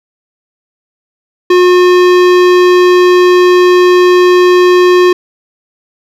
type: tone with hard clipping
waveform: sine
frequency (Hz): 360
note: F#4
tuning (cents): -47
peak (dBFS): -5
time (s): 1.5-5.13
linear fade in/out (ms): 5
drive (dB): 18
effects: none